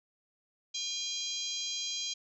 harmonic tone, 807 Hz, G#5, 50 cents flat, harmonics 3 / 4 / 5 / 6 / 7 / 8 / 9, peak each -47 / -38 / -40 / -41 / -45 / -40 / -51 dBFS, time 0.74-2.14 s, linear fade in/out 10 ms, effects none

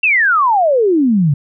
sine exponential sweep, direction down, 2753 to 135.3 Hz, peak -9 dBFS, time 0.03-1.34 s, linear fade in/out 5 ms, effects none

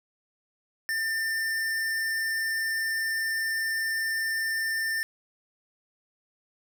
square tone, 1795 Hz, A6, 34 cents sharp, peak -27 dBFS, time 0.89-5.03 s, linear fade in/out 0 ms, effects none

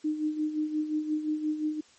sine tone with tremolo, 306.3 Hz, D#4, 27 cents flat, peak -24 dBFS, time 0.04-1.81 s, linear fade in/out 10 ms, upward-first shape sine, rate 5.7 Hz, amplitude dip 65%, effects white hiss -59 dBFS RMS until 1.98 s + MP3 32 kbps

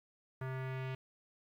square tone with low-pass filter sweep, 130.9 Hz, C3, 1 cent sharp, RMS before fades -40 dBFS, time 0.41-0.95 s, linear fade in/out 5 ms, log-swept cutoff 1600 to 2700 Hz, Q 2, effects 11-bit

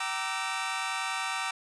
20% pulse chord, E half-diminished seventh, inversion first, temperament equal with one note detuned, 766.5 / 932.3 / 1174.7 / 1318.5 Hz, G5 / Bb5 / D6 / E6, -39 / 0 / 0 / 0 cents, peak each -31 dBFS, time 0-1.51 s, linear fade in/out 5 ms, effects resampled to 22050 Hz

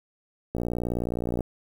click train, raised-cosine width 2 ms, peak -15 dBFS, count 52, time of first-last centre 0.55-1.407 s, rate 59.5 Hz, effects 8-bit

